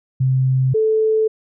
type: tone pair in turn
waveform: sine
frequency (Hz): 130.81 / 437.7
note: C3 / A4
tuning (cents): 0 / -9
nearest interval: octave + major sixth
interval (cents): 2091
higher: second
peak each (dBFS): -13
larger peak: neither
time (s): 0.2-0.74 / 0.74-1.28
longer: neither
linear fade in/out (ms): 10
effects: none